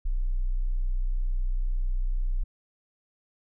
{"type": "tone", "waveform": "sine", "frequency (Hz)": 31, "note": "B0", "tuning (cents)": 7, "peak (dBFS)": -23, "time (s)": [0.05, 2.44], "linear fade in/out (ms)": 10, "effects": []}